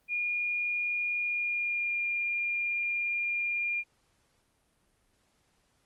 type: tone with pitch glide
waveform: sine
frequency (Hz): 2428 to 2406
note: D#7 to D7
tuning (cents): -43 to +41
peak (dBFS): -28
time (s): 0.08-3.84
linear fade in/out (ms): 50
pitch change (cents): -16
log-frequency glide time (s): 1.21-1.99
effects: pink hiss -71 dBFS RMS until 5.85 s + Opus 32 kbps